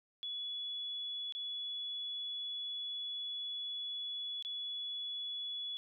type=tone with dropouts; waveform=sine; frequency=3404 Hz; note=G#7; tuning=42 cents sharp; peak=-38 dBFS; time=0.23-5.77 s; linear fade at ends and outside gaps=0 ms; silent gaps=1.324-1.35 / 4.425-4.449 s; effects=none